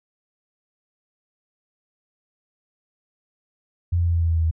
sine tone with pitch steps, 86.8 / 85.9 / 85.01 / 84.13 / 83.26 / 82.4 / 81.55 / 80.71 Hz, F2 / F2 / F2 / E2 / E2 / E2 / E2 / E2, -10 / -28 / -46 / +36 / +18 / 0 / -18 / -36 cents, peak -17 dBFS, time 3.92-4.512 s, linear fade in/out 10 ms, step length 74 ms, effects none

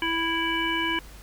harmonic tone, 329.6 Hz, E4, in tune, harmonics 1 / 3 / 5 / 7 / 9, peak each -30 / -30 / -30 / -30 / -30 dBFS, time 0.02-0.99 s, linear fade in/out 2 ms, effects added 50 Hz sine -45 dBFS peak until 1.22 s + pink hiss -49 dBFS RMS until 1.22 s

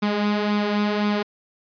sawtooth tone with flanger, 207.7 Hz, G#3, in tune, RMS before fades -22 dBFS, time 0.02-1.23 s, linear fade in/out 10 ms, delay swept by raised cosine 0.82 to 4.02 ms, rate 1.9 Hz, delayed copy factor +0.5, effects resampled to 11025 Hz

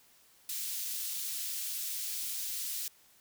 white high-pass noise, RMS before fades -37 dBFS, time 0.49-2.88 s, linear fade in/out 2 ms, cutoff 3600 Hz, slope 12 dB/octave, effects white hiss -63 dBFS RMS until 3.2 s

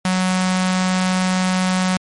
sawtooth tone with notch filter, 185 Hz, F#3, in tune, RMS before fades -18 dBFS, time 0.05-1.97 s, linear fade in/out 2 ms, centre 380 Hz, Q 0.82, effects MP3 48 kbps

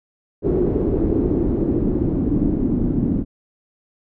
pink noise with low-pass filter sweep, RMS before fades -19 dBFS, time 0.42-3.25 s, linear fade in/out 50 ms, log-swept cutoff 390 to 260 Hz, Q 3.7, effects none

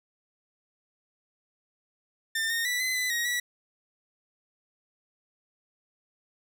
sawtooth tone with pitch steps, 1797 / 1842 / 1967 / 2032 / 2003 / 1886 / 1945 Hz, A6 / A#6 / B6 / B6 / B6 / A#6 / B6, +36 / -21 / -7 / +49 / +24 / +20 / -27 cents, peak -23 dBFS, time 2.35-3.4 s, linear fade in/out 5 ms, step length 150 ms, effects none

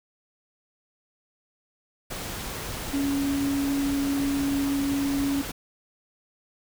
sine tone in noise, 279.2 Hz, C#4, 13 cents sharp, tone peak -23 dBFS, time 2.93-5.42 s, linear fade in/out 10 ms, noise pink, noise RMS -34 dBFS, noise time 2.1-5.52 s, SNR +8 dB, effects none

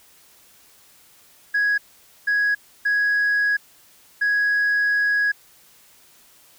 sine tone bursts at uneven times, 1663 Hz, G#6, 2 cents sharp, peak -15 dBFS, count 4, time 1.54-1.78 / 2.27-2.55 / 2.85-3.57 / 4.21-5.32 s, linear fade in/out 10 ms, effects tanh soft clip ceiling -15 dBFS + white hiss -53 dBFS RMS until 6.58 s

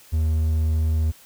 triangle tone, 78.9 Hz, D#2, 25 cents sharp, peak -16 dBFS, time 0.12-1.12 s, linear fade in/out 20 ms, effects white hiss -50 dBFS RMS until 1.25 s

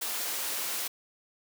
white high-pass noise, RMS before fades -33 dBFS, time 0.01-0.88 s, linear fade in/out 10 ms, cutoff 330 Hz, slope 12 dB/octave, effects none

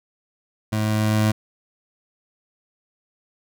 25% pulse tone with level ramp, 107.7 Hz, A2, 37 cents flat, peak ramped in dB -17 to -12 dBFS, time 0.72-1.32 s, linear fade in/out 10 ms, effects none

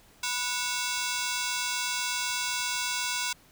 10% pulse ring-modulated tone, 1228 Hz, D#6, 23 cents flat, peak -17 dBFS, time 0.23-3.33 s, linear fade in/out 5 ms, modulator 242 Hz, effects pink hiss -58 dBFS RMS until 3.51 s

